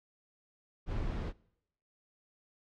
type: noise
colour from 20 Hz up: brown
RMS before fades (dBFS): -35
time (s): 0.86-1.33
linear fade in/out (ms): 50
effects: noise-tail reverb RT60 0.8 s tail -24 dB re dry + low-pass 4000 Hz 12 dB/octave